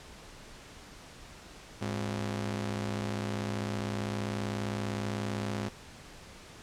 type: ring-modulated tone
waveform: sawtooth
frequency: 155.56 Hz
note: D#3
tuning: in tune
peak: -25 dBFS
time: 1.81-5.69 s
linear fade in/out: 10 ms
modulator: 47.7 Hz
effects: pink hiss -50 dBFS RMS until 6.62 s + low-pass 8000 Hz 12 dB/octave